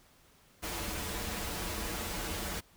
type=noise with comb filter; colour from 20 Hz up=pink; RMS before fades=-37 dBFS; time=0.62-2.61 s; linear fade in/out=20 ms; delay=7.6 ms; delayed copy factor=-0.75; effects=pink hiss -63 dBFS RMS until 2.76 s